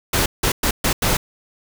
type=noise bursts at uneven times; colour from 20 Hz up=pink; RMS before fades=-18 dBFS; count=5; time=0.13-0.26 / 0.43-0.52 / 0.63-0.71 / 0.84-0.93 / 1.02-1.17 s; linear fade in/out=5 ms; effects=none